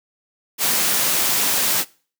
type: high-pass noise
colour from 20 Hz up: white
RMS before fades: -19 dBFS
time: 0.58-1.85 s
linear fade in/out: 50 ms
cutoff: 120 Hz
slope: 48 dB/octave
effects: noise-tail reverb RT60 0.4 s tail -22 dB re dry